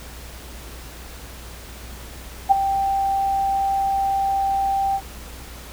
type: tone with ADSR envelope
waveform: sine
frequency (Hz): 784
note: G5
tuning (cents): 0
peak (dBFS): -7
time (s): 2.49-5.01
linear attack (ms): 25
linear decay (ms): 13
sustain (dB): -11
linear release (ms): 60
effects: added 60 Hz sine -38 dBFS peak until 5.72 s + pink hiss -40 dBFS RMS until 5.72 s